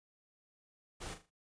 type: noise with echo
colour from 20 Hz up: pink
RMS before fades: -44 dBFS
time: 1-1.15 s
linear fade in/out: 20 ms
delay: 39 ms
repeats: 4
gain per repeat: -9 dB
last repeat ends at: 1.306 s
effects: resampled to 22050 Hz